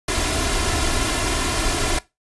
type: noise with comb filter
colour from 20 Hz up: pink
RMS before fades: -21 dBFS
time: 0.08-1.99 s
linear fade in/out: 5 ms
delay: 2.9 ms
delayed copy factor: +0.65
effects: noise-tail reverb RT60 0.2 s tail -18 dB re dry + resampled to 24000 Hz